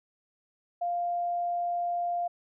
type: tone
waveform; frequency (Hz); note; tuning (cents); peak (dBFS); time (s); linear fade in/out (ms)
sine; 698.5; F5; 0; -27; 0.81-2.28; 10
effects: none